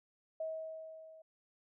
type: tone with level ramp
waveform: sine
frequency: 639 Hz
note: D#5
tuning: 46 cents sharp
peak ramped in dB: -35 to -54 dBFS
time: 0.4-1.22 s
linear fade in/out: 5 ms
effects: none